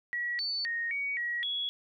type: tone with pitch steps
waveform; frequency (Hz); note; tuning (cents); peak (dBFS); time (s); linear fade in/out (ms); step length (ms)
sine; 1924 / 4497 / 1861 / 2251 / 1910 / 3358; B6 / C#8 / A#6 / C#7 / A#6 / G#7; -46 / +24 / -3 / +26 / +42 / +18; -30; 0.13-1.69; 0; 260
effects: 12-bit